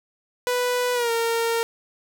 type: tone with pitch glide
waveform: sawtooth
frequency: 493.9 to 460.8 Hz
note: B4 to A#4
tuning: 0 to -20 cents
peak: -17 dBFS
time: 0.47-1.63 s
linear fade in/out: 0 ms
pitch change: -120 cents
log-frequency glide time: 0.94-1.11 s
effects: none